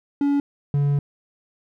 triangle tone pair in turn, 283.9 / 142.9 Hz, C#4 / D3, +41 / -47 cents, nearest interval octave, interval 1188 cents, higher first, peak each -15 dBFS, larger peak neither, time 0.21-0.4 / 0.74-0.99 s, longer second, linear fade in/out 2 ms, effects none

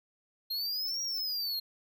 square linear two-way sweep, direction up then down, 4181 to 5680 to 4181 Hz, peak -32 dBFS, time 0.5-1.6 s, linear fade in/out 10 ms, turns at 1.02 s, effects none

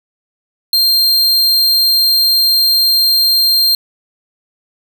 45% pulse tone, 4186 Hz, C8, in tune, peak -8 dBFS, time 0.73-3.75 s, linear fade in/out 2 ms, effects none

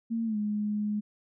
sine tone with pitch glide, 228.3 to 209.4 Hz, A#3 to G#3, -36 to +15 cents, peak -27 dBFS, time 0.1-1.01 s, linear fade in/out 20 ms, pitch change -149 cents, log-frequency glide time 0.25-0.37 s, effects none

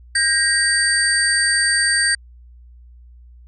sine tone cluster, 1602 / 1886 / 4636 / 8550 Hz, G6 / A#6 / D8 / C9, +37 / +20 / -23 / +36 cents, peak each -20 dBFS, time 0.15-2.15 s, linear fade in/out 5 ms, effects added 60 Hz sine -41 dBFS peak until 3.47 s

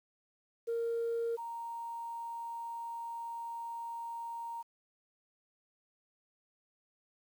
sine tone pair in turn, 463.9 / 929.5 Hz, A#4 / A#5, -8 / -5 cents, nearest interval octave, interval 1203 cents, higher second, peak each -30 / -38 dBFS, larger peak first, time 0.67-1.37 / 1.37-4.63 s, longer second, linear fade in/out 20 ms, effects tanh soft clip ceiling -28 dBFS + 10-bit

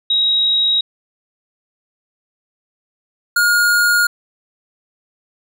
sine / square tone pair in turn, 3813 / 1428.3 Hz, A#7 / F6, +38 / +38 cents, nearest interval octave + perfect fourth, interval 1700 cents, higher first, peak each -12 dBFS, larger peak neither, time 0.1-0.81 / 3.36-4.07 s, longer neither, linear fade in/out 5 ms, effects none

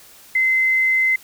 sine tone, 2060 Hz, C7, 28 cents flat, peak -14 dBFS, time 0.35-1.16 s, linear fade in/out 5 ms, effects white hiss -46 dBFS RMS until 1.23 s

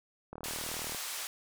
click train, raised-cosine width 1 ms, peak -28 dBFS, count 25, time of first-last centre 0.33-0.947 s, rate 38.9 Hz
white band-pass noise, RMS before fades -39 dBFS, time 0.44-1.27 s, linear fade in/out 0 ms, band 720 to 11000 Hz, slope 12 dB/octave
effects none

